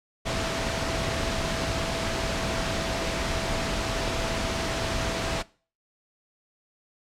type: tone in noise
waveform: sine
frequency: 659.3 Hz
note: E5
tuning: in tune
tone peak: -33 dBFS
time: 0.25-5.43 s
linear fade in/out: 20 ms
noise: pink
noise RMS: -28 dBFS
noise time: 0.25-5.43 s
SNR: -8 dB
effects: noise-tail reverb RT60 0.4 s tail -21 dB re dry + low-pass 6000 Hz 12 dB/octave